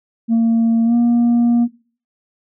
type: tone with pitch glide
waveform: sine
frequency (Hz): 228.7 to 237.3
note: A#3 to A#3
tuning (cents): -33 to +31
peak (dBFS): -8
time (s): 0.28-1.68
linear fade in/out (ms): 50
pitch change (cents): +64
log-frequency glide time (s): 0.85-0.94
effects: noise-tail reverb RT60 0.4 s tail -18 dB re dry + tanh soft clip ceiling -10 dBFS